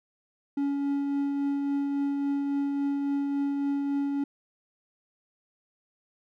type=tone with tremolo; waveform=triangle; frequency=281.3 Hz; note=C#4; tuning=26 cents sharp; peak=-22 dBFS; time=0.57-4.24 s; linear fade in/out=5 ms; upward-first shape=triangle; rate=3.6 Hz; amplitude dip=30%; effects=none